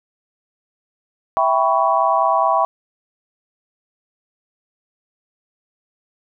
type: chord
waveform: sine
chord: C# half-diminished seventh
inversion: first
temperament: equal with one note detuned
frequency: 659.3 / 784 / 987.8 / 1117.1 Hz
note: E5 / G5 / B5 / C#6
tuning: 0 / 0 / 0 / +13 cents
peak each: -19 dBFS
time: 1.37-2.65 s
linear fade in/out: 0 ms
effects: none